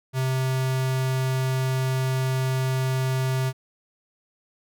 square tone with notch filter, 130.81 Hz, C3, in tune, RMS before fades -24 dBFS, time 0.13-3.53 s, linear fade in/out 50 ms, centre 290 Hz, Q 1.7, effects none

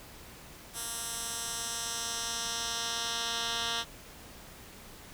10% pulse tone with band-pass filter sweep, 231.8 Hz, A#3, 10 cents flat, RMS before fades -35 dBFS, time 0.73-3.85 s, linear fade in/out 50 ms, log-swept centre 10000 to 3700 Hz, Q 1.3, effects pink hiss -50 dBFS RMS until 5.13 s

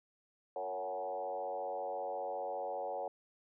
sine tone with frequency modulation, 649 Hz, E5, 27 cents flat, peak -36 dBFS, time 0.56-3.08 s, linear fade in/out 2 ms, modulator 94.7 Hz, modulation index 2, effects none

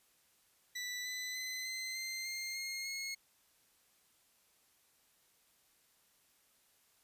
20% pulse tone with pitch steps, 1975.5 / 2002 / 2029 / 2056 / 2083 / 2111 / 2139 / 2168 Hz, B6 / B6 / B6 / C7 / C7 / C7 / C7 / C#7, 0 / +23 / +46 / -31 / -8 / +15 / +38 / -39 cents, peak -34 dBFS, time 0.75-3.15 s, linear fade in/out 10 ms, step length 300 ms, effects white hiss -71 dBFS RMS until 7.03 s + resampled to 32000 Hz

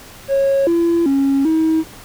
triangle tone with pitch steps, 548 / 338.4 / 274.6 / 319.3 Hz, C#5 / E4 / C#4 / D#4, -20 / +45 / -16 / +45 cents, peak -9 dBFS, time 0.28-1.84 s, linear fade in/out 50 ms, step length 390 ms, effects tanh soft clip ceiling -8 dBFS + pink hiss -39 dBFS RMS until 2.04 s

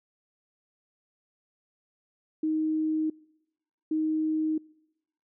sine tone pair in turn, 312.9 / 312.9 Hz, D#4 / D#4, +10 / +10 cents, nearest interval unison, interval 0 cents, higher neither, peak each -24 dBFS, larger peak neither, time 2.43-3.1 / 3.91-4.58 s, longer neither, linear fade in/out 5 ms, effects noise-tail reverb RT60 0.9 s tail -25 dB re dry

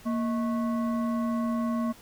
sine tone with frequency modulation, 233.1 Hz, A#3, in tune, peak -25 dBFS, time 0.05-1.93 s, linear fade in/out 20 ms, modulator 866 Hz, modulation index 0.59, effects pink hiss -52 dBFS RMS until 2.01 s

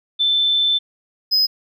sine / triangle tone pair in turn, 3533 / 5052 Hz, A7 / D#8, +6 / +26 cents, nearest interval tritone, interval 620 cents, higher second, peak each -14 / -12 dBFS, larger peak second, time 0.19-0.79 / 1.31-1.47 s, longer first, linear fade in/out 20 ms, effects none

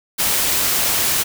white noise, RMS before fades -18 dBFS, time 0.18-1.24 s, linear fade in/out 20 ms, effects none

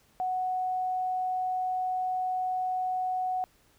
sine tone, 740 Hz, F#5, in tune, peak -27 dBFS, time 0.2-3.44 s, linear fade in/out 0 ms, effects pink hiss -64 dBFS RMS until 3.78 s

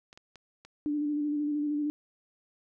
clicks, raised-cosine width 0.2 ms, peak -32 dBFS, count 4, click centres 0.129 / 0.175 / 0.357 / 0.65 s
sine tone with vibrato, 295.3 Hz, D4, 10 cents sharp, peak -27 dBFS, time 0.86-1.9 s, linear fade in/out 0 ms, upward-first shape square, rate 13 Hz, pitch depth 22 cents each way
effects none

